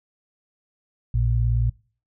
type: tone pair together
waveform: sine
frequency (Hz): 58.27 / 116.54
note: A#1 / A#2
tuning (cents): 0 / 0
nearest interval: octave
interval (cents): 1200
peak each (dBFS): -21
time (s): 1.14-1.7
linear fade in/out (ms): 5
effects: noise-tail reverb RT60 0.4 s tail -22 dB re dry